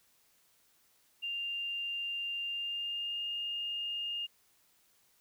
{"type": "tone with pitch glide", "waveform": "sine", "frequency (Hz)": [2794, 2828], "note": ["F7", "F7"], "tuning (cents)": [0, 21], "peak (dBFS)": -34, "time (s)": [1.22, 4.27], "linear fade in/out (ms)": 20, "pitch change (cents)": 21, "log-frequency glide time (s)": [2.44, 3.24], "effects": ["white hiss -69 dBFS RMS until 5.2 s"]}